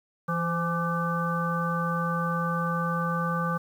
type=harmonic tone with a mistuned harmonic; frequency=168.2 Hz; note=E3; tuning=35 cents sharp; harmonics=1 / 3 / 5 / 7 / 9; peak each=-28 / -34 / -38 / -29 / -35 dBFS; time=0.28-3.58 s; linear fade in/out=10 ms; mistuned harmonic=3; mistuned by=+39 cents; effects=9-bit